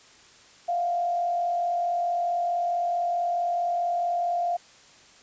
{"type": "tone with frequency modulation", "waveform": "sine", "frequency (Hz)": 698.5, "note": "F5", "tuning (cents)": 0, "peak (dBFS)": -23, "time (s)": [0.68, 4.57], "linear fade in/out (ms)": 10, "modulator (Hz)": 44.6, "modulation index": 0.47, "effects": ["white hiss -53 dBFS RMS until 5.22 s", "resampled to 16000 Hz"]}